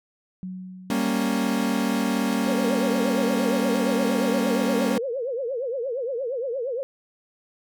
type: tone with exponential decay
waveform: sine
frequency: 185 Hz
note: F#3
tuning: in tune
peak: -29 dBFS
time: 0.43-2 s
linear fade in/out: 0 ms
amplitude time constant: 340 ms
type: chord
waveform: 40% pulse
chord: G diminished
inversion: none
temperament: equal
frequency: 196 / 233.1 / 277.2 Hz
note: G3 / Bb3 / Db4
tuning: 0 / 0 / 0 cents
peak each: -26 / -24 / -26 dBFS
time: 0.9-4.98 s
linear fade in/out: 2 ms
type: tone with vibrato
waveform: sine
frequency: 504 Hz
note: B4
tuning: 35 cents sharp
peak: -25 dBFS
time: 2.47-6.83 s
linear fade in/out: 0 ms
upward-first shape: triangle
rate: 8.6 Hz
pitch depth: 220 cents each way
effects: none